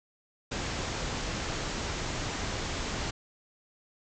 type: low-pass noise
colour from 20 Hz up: pink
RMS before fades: -34 dBFS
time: 0.51-3.11 s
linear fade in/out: 10 ms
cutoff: 7600 Hz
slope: 96 dB/octave
effects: none